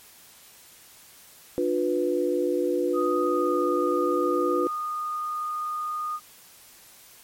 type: chord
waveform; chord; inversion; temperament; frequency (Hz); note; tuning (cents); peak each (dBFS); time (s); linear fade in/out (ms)
sine; B diminished; first; just; 296.3 / 355.6 / 493.9; D4 / F4 / B4; +15 / +31 / 0; -28 / -25 / -26; 1.58-4.67; 0
type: tone with pitch glide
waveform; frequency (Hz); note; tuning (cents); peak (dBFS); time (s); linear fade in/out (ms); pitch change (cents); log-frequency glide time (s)
sine; 1244.5 to 1228.1; D#6 to D#6; 0 to -23; -27; 2.93-6.2; 50; -23; 3.27-3.57
effects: white hiss -51 dBFS RMS until 7.23 s + MP3 64 kbps